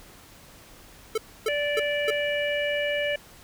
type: tone bursts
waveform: square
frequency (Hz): 440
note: A4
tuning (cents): 0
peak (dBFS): -23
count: 4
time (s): 1.15-2.106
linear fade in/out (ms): 5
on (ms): 29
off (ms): 280
type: harmonic tone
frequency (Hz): 583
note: D5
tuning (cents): -13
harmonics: 1 / 3 / 4 / 5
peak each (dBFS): -26 / -31 / -32 / -33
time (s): 1.48-3.16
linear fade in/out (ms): 5
effects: pink hiss -50 dBFS RMS until 3.43 s